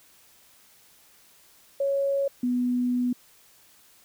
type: tone pair in turn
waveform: sine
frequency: 554.4 / 247 Hz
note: C#5 / B3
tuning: 0 / 0 cents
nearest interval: octave + major second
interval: 1400 cents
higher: first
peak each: -22 dBFS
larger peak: neither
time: 1.8-2.28 / 2.43-3.13 s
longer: second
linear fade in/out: 5 ms
effects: white hiss -57 dBFS RMS until 4.04 s